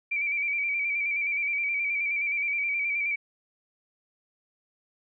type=tone with vibrato; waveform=sine; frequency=2320 Hz; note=D7; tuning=22 cents flat; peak=-25 dBFS; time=0.11-3.16 s; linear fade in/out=10 ms; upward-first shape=square; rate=9.5 Hz; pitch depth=36 cents each way; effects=none